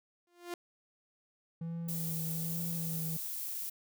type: tone with exponential growth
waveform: sawtooth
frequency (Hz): 349.2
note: F4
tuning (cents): 0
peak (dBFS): -31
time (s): 0.27-0.54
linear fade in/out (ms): 2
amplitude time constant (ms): 57
type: tone with vibrato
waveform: triangle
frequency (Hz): 164.81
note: E3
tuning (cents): 0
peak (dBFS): -34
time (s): 1.61-3.17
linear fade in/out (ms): 5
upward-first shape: sine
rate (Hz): 1.2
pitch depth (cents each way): 33
type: noise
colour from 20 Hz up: violet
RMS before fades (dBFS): -39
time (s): 1.88-3.7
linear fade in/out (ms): 10
effects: none